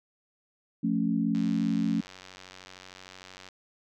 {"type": "chord", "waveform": "sine", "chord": "F augmented", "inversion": "none", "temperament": "equal", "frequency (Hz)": [174.61, 220, 277.2], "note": ["F3", "A3", "C#4"], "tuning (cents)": [0, 0, 0], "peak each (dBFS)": [-30, -27, -29], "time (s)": [0.83, 2.01], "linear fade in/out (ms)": 10}
{"type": "click train", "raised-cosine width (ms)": 0.2, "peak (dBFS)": -28, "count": 200, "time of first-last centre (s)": [1.35, 3.487], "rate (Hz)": 93.1}
{"effects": []}